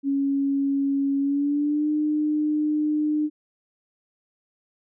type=tone with pitch glide; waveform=sine; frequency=277.2 to 302.3 Hz; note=C#4 to D#4; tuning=0 to -50 cents; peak=-20 dBFS; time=0.03-3.3 s; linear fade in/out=50 ms; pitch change=+150 cents; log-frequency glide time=1.19-1.89 s; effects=none

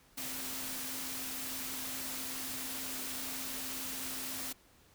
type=tone in noise; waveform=sine; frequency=261.6 Hz; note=C4; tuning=in tune; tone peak=-49 dBFS; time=0.17-4.53 s; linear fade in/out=10 ms; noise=white; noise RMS=-40 dBFS; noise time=0.17-4.53 s; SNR=-12 dB; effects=pink hiss -64 dBFS RMS until 4.94 s

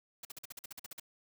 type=noise bursts; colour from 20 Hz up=white; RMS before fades=-45 dBFS; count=12; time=0.23-0.999 s; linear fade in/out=5 ms; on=21 ms; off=47 ms; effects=none

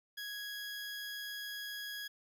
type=tone; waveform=20% pulse; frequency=1661.2 Hz; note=G#6; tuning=in tune; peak=-36 dBFS; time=0.17-2.08 s; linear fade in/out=10 ms; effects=none

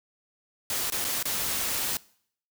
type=noise with dropouts; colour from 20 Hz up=white; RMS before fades=-29 dBFS; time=0.7-1.97 s; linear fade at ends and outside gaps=1 ms; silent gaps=0.901-0.922 / 1.044-1.049 / 1.227-1.254 s; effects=noise-tail reverb RT60 0.6 s tail -22 dB re dry

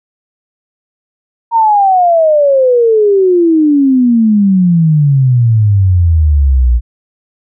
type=exponential sweep; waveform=sine; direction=down; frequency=937 to 57.3 Hz; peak=-5 dBFS; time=1.51-6.81 s; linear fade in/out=50 ms; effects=none

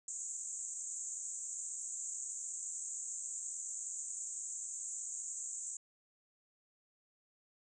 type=band-pass noise; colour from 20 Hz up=pink; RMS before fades=-43 dBFS; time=0.08-5.77 s; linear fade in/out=2 ms; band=6700 to 8000 Hz; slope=96 dB/octave; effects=none

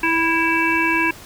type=harmonic tone with a mistuned harmonic; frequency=328.4 Hz; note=E4; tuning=6 cents flat; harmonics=1 / 3 / 5 / 7 / 8; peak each=-22 / -22 / -22 / -22 / -22 dBFS; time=0.03-1.11 s; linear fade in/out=5 ms; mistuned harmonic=8; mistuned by=+24 cents; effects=pink hiss -40 dBFS RMS until 1.25 s

